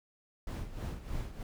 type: noise with tremolo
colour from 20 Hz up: brown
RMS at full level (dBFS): -36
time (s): 0.47-1.43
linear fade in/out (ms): 2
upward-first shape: sine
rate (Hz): 3.2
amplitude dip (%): 70
effects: none